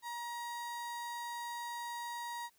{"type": "tone", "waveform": "35% pulse", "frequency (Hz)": 949, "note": "A#5", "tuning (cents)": 31, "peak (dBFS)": -38, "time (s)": [0.02, 2.5], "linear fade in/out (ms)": 50, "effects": ["white hiss -71 dBFS RMS until 2.58 s"]}